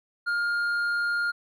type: tone with hard clipping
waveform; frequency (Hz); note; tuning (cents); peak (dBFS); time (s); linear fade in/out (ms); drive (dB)
sine; 1412; F6; +19; -25; 0.26-1.32; 20; 4
effects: none